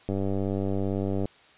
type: click train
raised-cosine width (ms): 2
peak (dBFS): -16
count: 115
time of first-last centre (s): 0.09-1.256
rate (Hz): 97.8
effects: white hiss -55 dBFS RMS until 1.57 s + resampled to 8000 Hz